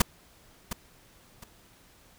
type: noise with echo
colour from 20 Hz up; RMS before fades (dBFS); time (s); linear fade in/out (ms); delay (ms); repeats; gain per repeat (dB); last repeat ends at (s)
pink; -19; 0-0.02; 5; 710; 2; -12; 1.44
effects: pink hiss -58 dBFS RMS until 2.18 s